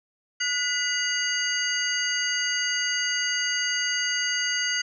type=tone cluster; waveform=sine; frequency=1456 / 1997 / 2880 / 4714 / 6390 Hz; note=F#6 / B6 / F#7 / D8 / G8; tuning=-28 / +19 / -47 / +6 / +32 cents; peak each=-30 dBFS; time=0.4-4.82 s; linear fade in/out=10 ms; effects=none